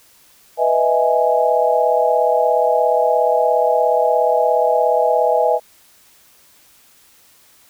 sine chord, E major seventh, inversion second, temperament equal, 493.9 / 622.3 / 659.3 / 830.6 Hz, B4 / D#5 / E5 / G#5, 0 / 0 / 0 / 0 cents, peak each -18 dBFS, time 0.57-5.6 s, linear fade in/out 50 ms, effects white hiss -51 dBFS RMS until 7.69 s

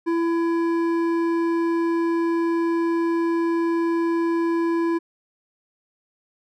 sine tone with hard clipping, 334.9 Hz, E4, 27 cents sharp, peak -21 dBFS, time 0.06-4.99 s, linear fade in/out 20 ms, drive 10 dB, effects none

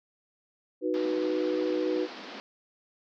sine chord, B major, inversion first, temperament equal with one note detuned, 311.1 / 370 / 491.6 Hz, D#4 / F#4 / B4, 0 / 0 / -8 cents, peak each -30 dBFS, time 0.81-2.08 s, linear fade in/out 50 ms
pink band-pass noise, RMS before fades -43 dBFS, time 0.94-2.4 s, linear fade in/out 0 ms, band 210 to 5100 Hz, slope 48 dB/octave
effects none

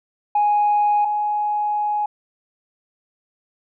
sine tone pair in turn, 830.6 / 836.4 Hz, G#5 / G#5, 0 / +12 cents, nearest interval unison, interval 12 cents, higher second, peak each -13 / -18 dBFS, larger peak first, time 0.35-1.05 / 1.05-2.06 s, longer second, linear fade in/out 5 ms, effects tanh soft clip ceiling -11 dBFS

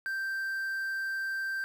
triangle tone with quantisation, 1568 Hz, G6, in tune, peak -29 dBFS, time 0.06-1.64 s, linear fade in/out 0 ms, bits 9, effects none

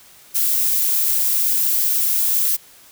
violet noise, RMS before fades -18 dBFS, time 0.34-2.57 s, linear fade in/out 20 ms, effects white hiss -47 dBFS RMS until 2.91 s

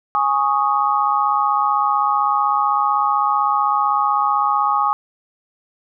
sine chord, Ab suspended fourth, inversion none, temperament equal, 830.6 / 1108.7 / 1244.5 Hz, Ab5 / Db6 / Eb6, 0 / 0 / 0 cents, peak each -19 dBFS, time 0.15-4.93 s, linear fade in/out 0 ms, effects none

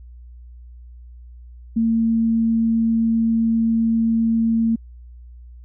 sine tone, 226.9 Hz, A#3, 47 cents flat, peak -15 dBFS, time 1.76-4.76 s, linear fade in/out 10 ms, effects added 60 Hz sine -38 dBFS peak until 5.64 s

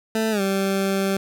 20% pulse tone with pitch glide, 221 to 194.63 Hz, A3 to G3, +8 to -12 cents, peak -15 dBFS, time 0.15-1.17 s, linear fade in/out 2 ms, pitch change -220 cents, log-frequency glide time 0.31-0.41 s, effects none

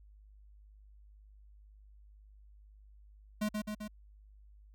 square tone with echo, 211.6 Hz, G#3, 33 cents sharp, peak -31 dBFS, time 3.41-3.49 s, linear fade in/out 10 ms, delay 130 ms, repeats 3, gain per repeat -3 dB, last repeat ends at 3.88 s, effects added 51 Hz sine -55 dBFS peak until 4.74 s

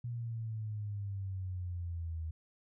sine exponential sweep, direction down, 120.9 to 79.3 Hz, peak -36 dBFS, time 0.04-2.31 s, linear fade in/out 5 ms, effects none

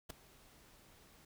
pink noise with ADSR envelope, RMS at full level -43 dBFS, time 0.09-1.25 s, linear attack 14 ms, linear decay 6 ms, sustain -20 dB, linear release 3 ms, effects none

